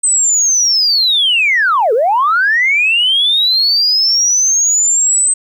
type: linear two-way sweep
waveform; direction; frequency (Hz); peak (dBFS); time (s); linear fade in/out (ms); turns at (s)
sine; down then up; 8250 to 414.8 to 8250; -8; 0.03-5.34; 10; 1.93
effects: tanh soft clip ceiling -4 dBFS + 8-bit